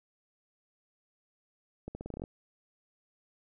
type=accelerating click train; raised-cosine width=2 ms; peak=-26 dBFS; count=10; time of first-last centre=1.88-2.239 s; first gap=70 ms; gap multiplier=0.85; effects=none